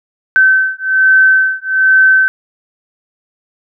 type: beating tone pair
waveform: sine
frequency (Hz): 1536 / 1537.2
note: G6 / G6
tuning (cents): -36 / -34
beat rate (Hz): 1.2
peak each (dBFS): -10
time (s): 0.36-2.28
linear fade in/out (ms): 0
effects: none